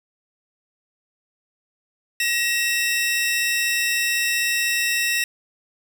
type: tone pair together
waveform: sawtooth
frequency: 1897 / 2681 Hz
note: A#6 / E7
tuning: +30 / +29 cents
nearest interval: tritone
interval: 599 cents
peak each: -19 dBFS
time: 2.2-5.24 s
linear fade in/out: 2 ms
effects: none